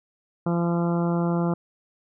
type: harmonic tone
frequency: 171.2 Hz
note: F3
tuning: 34 cents flat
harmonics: 1 / 2 / 3 / 4 / 5 / 6 / 7 / 8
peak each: -22 / -28 / -32 / -34 / -36 / -38 / -39 / -40 dBFS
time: 0.46-1.54 s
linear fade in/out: 5 ms
effects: none